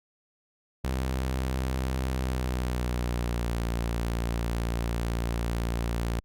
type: tone with pitch glide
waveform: sawtooth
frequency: 64.7 to 57.98 Hz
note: C2 to A#1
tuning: -19 to -9 cents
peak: -23 dBFS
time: 0.84-6.2 s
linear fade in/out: 5 ms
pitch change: -190 cents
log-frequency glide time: 2.12-3.59 s
effects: Opus 48 kbps